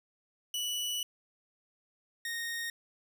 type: tone pair in turn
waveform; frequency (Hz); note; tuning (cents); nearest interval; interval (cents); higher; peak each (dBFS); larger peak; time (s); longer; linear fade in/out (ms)
sawtooth; 2954 / 1856.9; F#7 / A#6; -3 / -7; minor sixth; 804; first; -29 / -31; first; 0.54-1.03 / 2.25-2.7; first; 2
effects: none